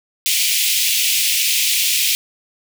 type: high-pass noise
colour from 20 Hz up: pink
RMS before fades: -17 dBFS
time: 0.26-2.15 s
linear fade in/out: 0 ms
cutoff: 2300 Hz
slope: 48 dB/octave
effects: none